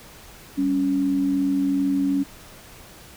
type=tone pair together; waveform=sine; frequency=196 / 278.6 Hz; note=G3 / C#4; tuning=0 / +9 cents; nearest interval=tritone; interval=609 cents; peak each=-28 / -19 dBFS; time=0.57-2.24 s; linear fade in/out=20 ms; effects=pink hiss -45 dBFS RMS until 3.16 s